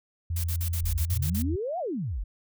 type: tone with pitch glide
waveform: sine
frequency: 84.4 to 83.24 Hz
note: E2 to E2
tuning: +41 to +17 cents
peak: -26 dBFS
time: 0.3-1.56 s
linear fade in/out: 5 ms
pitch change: -24 cents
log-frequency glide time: 1.27-1.33 s
type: noise bursts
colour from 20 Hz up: blue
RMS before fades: -35 dBFS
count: 9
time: 0.36-1.423 s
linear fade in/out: 5 ms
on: 79 ms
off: 44 ms
type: exponential two-way sweep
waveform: sine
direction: up then down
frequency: 38.89 to 757 to 38.89 Hz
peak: -28 dBFS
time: 0.82-2.24 s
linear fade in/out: 10 ms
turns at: 1.79 s
effects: none